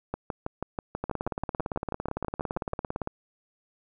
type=two click trains; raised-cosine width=1 ms; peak=-16 / -16 dBFS; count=37 / 17; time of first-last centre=1.04-3.074 / 0.14-2.733 s; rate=17.7 / 6.17 Hz; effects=none